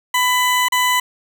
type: tone with dropouts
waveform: 20% pulse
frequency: 998 Hz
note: B5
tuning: 18 cents sharp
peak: -9 dBFS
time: 0.14-1 s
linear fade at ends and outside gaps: 5 ms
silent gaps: 0.685-0.721 s
effects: none